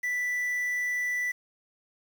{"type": "tone with quantisation", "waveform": "triangle", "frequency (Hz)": 1975.5, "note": "B6", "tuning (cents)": 0, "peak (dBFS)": -25, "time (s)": [0.03, 1.32], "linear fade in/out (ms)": 10, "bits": 8, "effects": []}